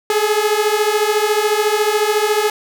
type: beating tone pair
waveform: sawtooth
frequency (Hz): 416.3 / 430.3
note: G#4 / A4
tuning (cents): +4 / -39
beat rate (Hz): 14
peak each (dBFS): -13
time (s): 0.1-2.5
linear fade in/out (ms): 2
effects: none